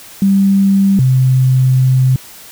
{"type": "tone pair in turn", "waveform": "sine", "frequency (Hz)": [196, 129.75], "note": ["G3", "C3"], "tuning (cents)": [0, -14], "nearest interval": "perfect fifth", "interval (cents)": 714, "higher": "first", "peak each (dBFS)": -7, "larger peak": "neither", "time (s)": [[0.22, 0.99], [0.99, 2.16]], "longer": "second", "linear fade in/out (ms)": 2, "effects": ["white hiss -36 dBFS RMS until 2.51 s"]}